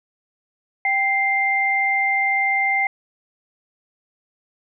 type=tone pair together; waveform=sine; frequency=784.6 / 2093 Hz; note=G5 / C7; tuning=+1 / 0 cents; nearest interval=octave + perfect fourth; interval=1699 cents; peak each=-22 / -18 dBFS; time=0.85-2.87 s; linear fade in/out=2 ms; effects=none